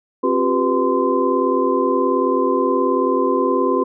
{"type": "tone cluster", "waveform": "sine", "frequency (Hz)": [265.9, 355.7, 394.4, 496.9, 1033], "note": ["C4", "F4", "G4", "B4", "C6"], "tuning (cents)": [28, 32, 11, 11, -22], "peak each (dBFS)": -21, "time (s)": [0.23, 3.84], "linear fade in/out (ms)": 10, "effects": []}